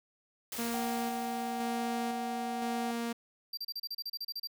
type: noise with exponential decay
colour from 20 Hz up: white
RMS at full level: -39 dBFS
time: 0.52-3.05 s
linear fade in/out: 2 ms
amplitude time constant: 550 ms
type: tone with tremolo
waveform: sawtooth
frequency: 233.8 Hz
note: A#3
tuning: 5 cents sharp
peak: -29 dBFS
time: 0.58-3.13 s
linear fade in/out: 10 ms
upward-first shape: square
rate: 0.98 Hz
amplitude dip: 30%
type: tone with pitch glide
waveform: sine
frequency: 762 to 752.4 Hz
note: G5 to F#5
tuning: -49 to +29 cents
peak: -36 dBFS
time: 0.74-2.91 s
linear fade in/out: 0 ms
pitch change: -22 cents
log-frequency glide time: 1.5-2.04 s
type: tone bursts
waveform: square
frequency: 4706 Hz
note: D8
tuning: 3 cents sharp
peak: -36 dBFS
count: 13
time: 3.53-4.473 s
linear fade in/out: 5 ms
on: 43 ms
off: 32 ms
effects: none